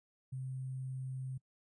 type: tone with sample-and-hold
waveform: sine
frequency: 130.81 Hz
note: C3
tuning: in tune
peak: -38 dBFS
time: 0.32-1.38 s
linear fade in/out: 10 ms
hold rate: 8820 Hz
effects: noise-tail reverb RT60 0.1 s tail -23 dB re dry + resampled to 22050 Hz